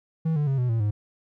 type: tone with pitch steps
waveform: triangle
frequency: 161.2 / 147.82 / 135.55 / 124.3 / 113.99 / 104.53 Hz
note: E3 / D3 / C#3 / B2 / A#2 / G#2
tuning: -38 / +12 / -38 / +12 / -38 / +12 cents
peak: -19 dBFS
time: 0.25-0.91 s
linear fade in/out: 10 ms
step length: 110 ms
effects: none